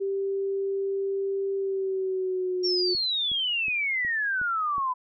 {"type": "tone with pitch glide", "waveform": "sine", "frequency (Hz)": [392, 361.5], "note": ["G4", "F#4"], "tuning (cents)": [0, -40], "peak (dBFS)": -25, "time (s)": [0, 2.95], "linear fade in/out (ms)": 20, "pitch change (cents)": -140, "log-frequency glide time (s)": [1.56, 2.7]}
{"type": "exponential sweep", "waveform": "sine", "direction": "down", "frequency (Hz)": [5588, 993], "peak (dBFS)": -24, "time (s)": [2.63, 4.94], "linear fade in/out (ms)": 20}
{"type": "click train", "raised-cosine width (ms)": 3, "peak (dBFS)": -31, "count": 6, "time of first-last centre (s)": [2.95, 4.782], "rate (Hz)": 2.73}
{"effects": []}